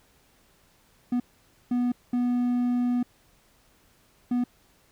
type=tone bursts at uneven times; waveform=triangle; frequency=244.9 Hz; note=B3; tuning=14 cents flat; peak=-20 dBFS; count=4; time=1.12-1.2 / 1.71-1.92 / 2.13-3.03 / 4.31-4.44 s; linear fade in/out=5 ms; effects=pink hiss -62 dBFS RMS until 4.91 s